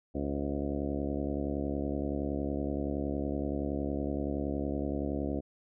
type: harmonic tone with a mistuned harmonic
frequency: 70.7 Hz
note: C#2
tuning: 35 cents sharp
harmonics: 1 / 2 / 3 / 4 / 5 / 6 / 7 / 8 / 9 / 10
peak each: -37 / -42 / -38 / -35 / -39 / -44 / -42 / -45 / -43 / -49 dBFS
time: 0.14-5.41 s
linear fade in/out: 20 ms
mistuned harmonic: 8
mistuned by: -46 cents
effects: none